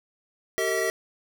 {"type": "tone cluster", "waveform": "square", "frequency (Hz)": [384.6, 455.4, 638, 1943], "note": ["G4", "A#4", "D#5", "B6"], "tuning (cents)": [-33, -40, 43, -29], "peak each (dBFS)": -30, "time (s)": [0.58, 0.9], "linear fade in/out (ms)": 0, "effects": []}